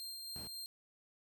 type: tone with tremolo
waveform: sawtooth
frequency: 4186 Hz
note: C8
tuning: in tune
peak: -40 dBFS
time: 0-0.66 s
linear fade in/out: 0 ms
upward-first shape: sine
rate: 3.7 Hz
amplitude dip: 25%
type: noise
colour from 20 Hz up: brown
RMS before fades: -47 dBFS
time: 0.36-0.47 s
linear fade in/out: 0 ms
effects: high-pass 80 Hz 12 dB/octave